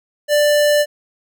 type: tone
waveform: square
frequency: 590 Hz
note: D5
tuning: 8 cents sharp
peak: -12 dBFS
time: 0.28-0.86 s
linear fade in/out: 50 ms
effects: none